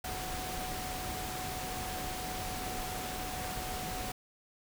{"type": "tone in noise", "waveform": "sine", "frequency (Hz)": 740, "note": "F#5", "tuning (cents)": 0, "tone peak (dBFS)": -41, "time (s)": [0.04, 4.12], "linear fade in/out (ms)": 5, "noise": "pink", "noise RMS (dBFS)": -39, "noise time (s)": [0.04, 4.12], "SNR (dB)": -5, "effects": []}